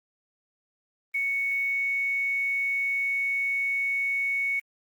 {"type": "tone with quantisation", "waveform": "sine", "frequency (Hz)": 2220, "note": "C#7", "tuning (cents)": 2, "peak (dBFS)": -24, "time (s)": [1.14, 4.6], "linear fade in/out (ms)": 10, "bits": 8, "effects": ["Opus 24 kbps"]}